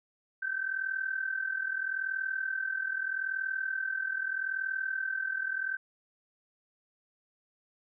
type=tone with amplitude modulation; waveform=sine; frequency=1548 Hz; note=G6; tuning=22 cents flat; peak=-27 dBFS; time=0.42-5.77 s; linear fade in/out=10 ms; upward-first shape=sine; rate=40.8 Hz; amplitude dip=75%; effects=none